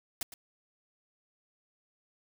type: noise with echo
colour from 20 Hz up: white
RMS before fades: -34 dBFS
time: 0.21-0.23 s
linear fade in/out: 2 ms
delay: 110 ms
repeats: 1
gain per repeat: -13 dB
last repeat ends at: 0.34 s
effects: none